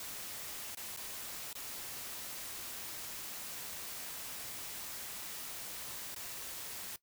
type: noise with dropouts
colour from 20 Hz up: white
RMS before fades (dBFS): -44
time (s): 0-6.96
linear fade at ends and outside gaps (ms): 2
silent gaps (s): 0.749-0.771 / 0.964-0.972 / 1.53-1.552 / 6.147-6.161
effects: noise-tail reverb RT60 0.1 s tail -18 dB re dry